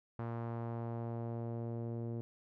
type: tone with low-pass filter sweep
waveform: sawtooth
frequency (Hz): 116.5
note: A#2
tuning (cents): -1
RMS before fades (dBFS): -40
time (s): 0.19-2.21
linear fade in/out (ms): 0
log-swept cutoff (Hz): 1200 to 430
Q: 1.3
effects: none